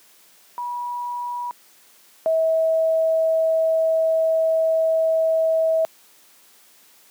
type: tone pair in turn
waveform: sine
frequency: 970 / 645.9 Hz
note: B5 / E5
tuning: -31 / -35 cents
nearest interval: perfect fifth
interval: 704 cents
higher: first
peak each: -25 / -16 dBFS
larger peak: second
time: 0.58-1.51 / 2.26-5.85 s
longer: second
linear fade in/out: 0 ms
effects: white hiss -53 dBFS RMS until 7.1 s + high-pass 200 Hz 12 dB/octave